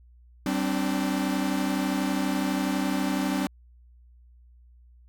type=chord; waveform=45% pulse; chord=G suspended fourth; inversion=none; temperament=equal with one note detuned; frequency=192.3 / 261.6 / 293.7 Hz; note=G3 / C4 / D4; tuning=-33 / 0 / 0 cents; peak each=-29 dBFS; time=0.46-3.47 s; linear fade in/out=2 ms; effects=added 60 Hz sine -51 dBFS peak until 5.08 s